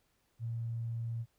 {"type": "tone with tanh clipping", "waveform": "triangle", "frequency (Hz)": 115.7, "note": "A#2", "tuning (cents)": -13, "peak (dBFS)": -34, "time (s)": [0.39, 1.26], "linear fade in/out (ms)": 50, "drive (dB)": 3, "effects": ["pink hiss -75 dBFS RMS until 1.38 s"]}